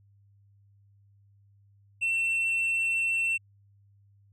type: tone with tanh clipping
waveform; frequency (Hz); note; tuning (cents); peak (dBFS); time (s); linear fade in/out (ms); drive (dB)
triangle; 2697; E7; +39; -25; 2.01-3.38; 20; 7
effects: added 100 Hz sine -58 dBFS peak until 4.32 s